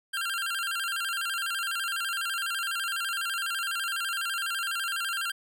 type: tone with vibrato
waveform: 25% pulse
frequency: 1480 Hz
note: F#6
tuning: in tune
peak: -25 dBFS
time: 0.13-5.32 s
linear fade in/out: 10 ms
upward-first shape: square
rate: 12 Hz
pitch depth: 120 cents each way
effects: none